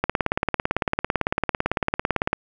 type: click train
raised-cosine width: 0.5 ms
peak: -5 dBFS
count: 42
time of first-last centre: 0.04-2.331 s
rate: 17.9 Hz
effects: none

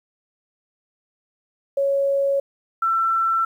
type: tone pair in turn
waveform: sine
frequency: 554.4 / 1341.3 Hz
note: C#5 / E6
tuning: 0 / +30 cents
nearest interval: octave + minor third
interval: 1530 cents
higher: second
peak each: -17 dBFS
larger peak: neither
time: 1.77-2.4 / 2.82-3.45 s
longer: neither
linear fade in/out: 5 ms
effects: 9-bit

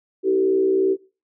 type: tone with frequency modulation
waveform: sine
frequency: 382.7 Hz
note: G4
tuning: 42 cents flat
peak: -15 dBFS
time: 0.23-0.97 s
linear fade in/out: 50 ms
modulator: 62.7 Hz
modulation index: 0.7
effects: noise-tail reverb RT60 0.3 s tail -18 dB re dry

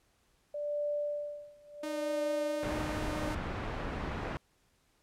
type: tone with tremolo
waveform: sine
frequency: 587.3 Hz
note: D5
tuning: in tune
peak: -30 dBFS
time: 0.54-3.3 s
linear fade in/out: 5 ms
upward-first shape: sine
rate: 0.71 Hz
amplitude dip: 95%
type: tone with vibrato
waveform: sawtooth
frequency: 306.3 Hz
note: D#4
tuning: 27 cents flat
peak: -33 dBFS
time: 1.83-3.35 s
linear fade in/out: 5 ms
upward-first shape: triangle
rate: 4.5 Hz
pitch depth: 10 cents each way
type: low-pass noise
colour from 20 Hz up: pink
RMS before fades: -37 dBFS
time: 2.63-4.37 s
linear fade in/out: 0 ms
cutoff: 1900 Hz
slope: 12 dB/octave
effects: pink hiss -71 dBFS RMS until 5.02 s + low-pass 12000 Hz 12 dB/octave

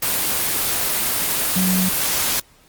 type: tone in noise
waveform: sine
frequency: 185 Hz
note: F#3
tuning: in tune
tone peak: -17 dBFS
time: 1.56-1.89 s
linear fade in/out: 5 ms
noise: white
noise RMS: -20 dBFS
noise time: 0.02-2.4 s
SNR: 0 dB
effects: pink hiss -53 dBFS RMS until 2.68 s + Opus 24 kbps

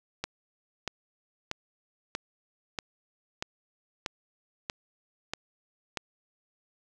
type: click train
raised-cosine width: 0.2 ms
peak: -14 dBFS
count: 10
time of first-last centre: 0.24-5.972 s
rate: 1.57 Hz
effects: none

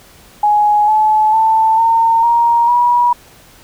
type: tone with pitch steps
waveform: sine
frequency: 836 / 860.5 / 885.7 / 911.7 / 938.4 / 965.9 Hz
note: G#5 / A5 / A5 / A#5 / A#5 / B5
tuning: +11 / -39 / +11 / -39 / +11 / -39 cents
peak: -8 dBFS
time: 0.43-3.13 s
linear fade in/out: 5 ms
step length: 450 ms
effects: pink hiss -43 dBFS RMS until 3.63 s

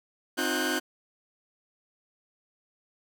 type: tone cluster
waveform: sawtooth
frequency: 262.2 / 308.9 / 357.2 / 1482 / 1588 Hz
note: C4 / D#4 / F4 / F#6 / G6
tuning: +4 / -12 / +39 / +2 / +22 cents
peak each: -29 dBFS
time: 0.37-0.8 s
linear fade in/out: 20 ms
effects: none

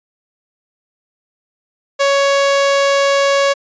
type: tone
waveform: sawtooth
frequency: 557 Hz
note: C#5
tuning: 8 cents sharp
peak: -7 dBFS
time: 1.99-3.54 s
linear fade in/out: 20 ms
effects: resampled to 16000 Hz

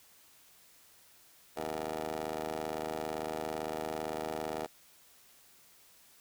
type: ring-modulated tone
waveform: 15% pulse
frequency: 77.78 Hz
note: D#2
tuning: in tune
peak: -26 dBFS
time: 1.56-4.67 s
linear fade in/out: 20 ms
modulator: 557 Hz
effects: white hiss -61 dBFS RMS until 6.2 s

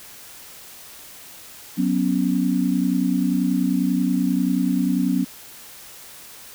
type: chord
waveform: sine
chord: F# suspended fourth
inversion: none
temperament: equal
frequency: 185 / 246.9 / 277.2 Hz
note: F#3 / B3 / C#4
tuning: 0 / 0 / 0 cents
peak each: -22 dBFS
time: 1.77-5.25 s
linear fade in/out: 20 ms
effects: white hiss -42 dBFS RMS until 6.54 s

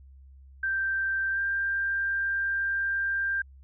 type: tone with pitch glide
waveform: sine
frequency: 1568 to 1587.1 Hz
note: G6 to G6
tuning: 0 to +21 cents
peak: -25 dBFS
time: 0.63-3.42 s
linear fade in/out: 5 ms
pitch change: +21 cents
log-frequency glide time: 1.32-1.39 s
effects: added 67 Hz sine -48 dBFS peak until 3.63 s

